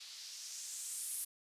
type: noise with low-pass filter sweep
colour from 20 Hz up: violet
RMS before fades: -45 dBFS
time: 0-1.25 s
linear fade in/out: 10 ms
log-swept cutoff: 4000 to 11000 Hz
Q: 2.2
effects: resampled to 32000 Hz